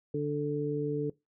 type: harmonic tone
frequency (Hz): 146.83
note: D3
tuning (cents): 0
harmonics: 1 / 2 / 3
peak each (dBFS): -34 / -34 / -31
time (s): 0.14-1.1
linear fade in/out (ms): 5
effects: noise-tail reverb RT60 0.2 s tail -21 dB re dry